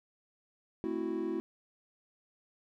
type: chord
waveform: triangle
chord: F# half-diminished seventh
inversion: first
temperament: equal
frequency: 220 / 261.6 / 329.6 / 370 Hz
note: A3 / C4 / E4 / F#4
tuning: 0 / 0 / 0 / 0 cents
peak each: -39 / -39 / -33 / -35 dBFS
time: 0.84-1.4 s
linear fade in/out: 0 ms
effects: none